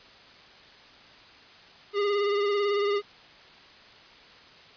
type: tone with vibrato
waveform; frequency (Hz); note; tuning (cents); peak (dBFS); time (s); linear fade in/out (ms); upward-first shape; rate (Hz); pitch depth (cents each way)
square; 407.3; G#4; -34; -24; 1.93-3.02; 50; triangle; 18; 41
effects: white hiss -51 dBFS RMS until 4.76 s + resampled to 11025 Hz

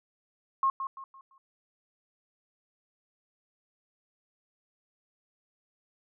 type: tone with echo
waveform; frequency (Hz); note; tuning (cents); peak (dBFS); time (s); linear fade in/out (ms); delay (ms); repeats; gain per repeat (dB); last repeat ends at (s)
sine; 1077; C6; +50; -22; 0.63-0.7; 2; 170; 4; -9; 1.38
effects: none

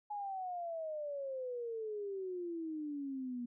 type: exponential sweep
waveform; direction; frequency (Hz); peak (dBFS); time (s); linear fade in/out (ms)
sine; down; 841 to 238.1; -38; 0.1-3.46; 10
effects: none

